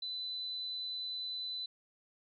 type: tone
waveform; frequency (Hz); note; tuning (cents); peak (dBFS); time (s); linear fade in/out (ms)
sine; 4005; B7; +23; -37; 0.02-1.66; 5
effects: none